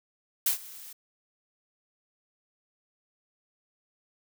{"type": "noise with ADSR envelope", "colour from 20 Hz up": "blue", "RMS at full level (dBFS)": -23, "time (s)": [0.46, 0.93], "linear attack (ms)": 5, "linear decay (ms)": 110, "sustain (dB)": -22, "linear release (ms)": 6, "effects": []}